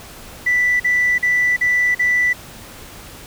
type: tone bursts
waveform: sine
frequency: 1975.5 Hz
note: B6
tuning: in tune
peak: -12 dBFS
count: 5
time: 0.46-2.332 s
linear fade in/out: 10 ms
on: 340 ms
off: 43 ms
effects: tanh soft clip ceiling -9 dBFS + pink hiss -38 dBFS RMS until 3.26 s